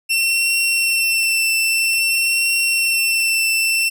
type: tone with vibrato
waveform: sawtooth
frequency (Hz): 2700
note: E7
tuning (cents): +41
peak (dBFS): -12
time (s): 0.09-3.9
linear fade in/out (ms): 20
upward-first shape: triangle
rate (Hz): 0.51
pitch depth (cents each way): 20
effects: none